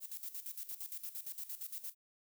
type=noise with tremolo; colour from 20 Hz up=violet; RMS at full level=-43 dBFS; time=0-1.95 s; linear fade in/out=50 ms; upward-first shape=square; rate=8.7 Hz; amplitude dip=75%; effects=none